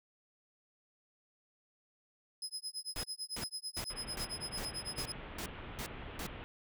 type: tone with tremolo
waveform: 30% pulse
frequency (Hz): 5070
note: D#8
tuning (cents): +32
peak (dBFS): -33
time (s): 2.42-5.12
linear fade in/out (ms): 2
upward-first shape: sine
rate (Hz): 9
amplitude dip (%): 100
type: noise bursts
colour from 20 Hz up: pink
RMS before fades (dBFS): -41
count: 9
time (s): 2.96-6.266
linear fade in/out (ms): 0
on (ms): 74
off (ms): 330
type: low-pass noise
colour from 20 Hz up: pink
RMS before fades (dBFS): -47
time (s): 3.9-6.44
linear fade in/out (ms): 0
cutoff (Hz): 3300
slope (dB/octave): 48
effects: none